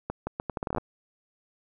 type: accelerating click train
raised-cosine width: 1 ms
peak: -16 dBFS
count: 13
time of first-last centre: 0.1-0.782 s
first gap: 170 ms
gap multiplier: 0.76
effects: none